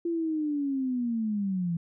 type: linear sweep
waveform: sine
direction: down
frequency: 343 to 164.81 Hz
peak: -26 dBFS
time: 0.05-1.77 s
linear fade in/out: 5 ms
effects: none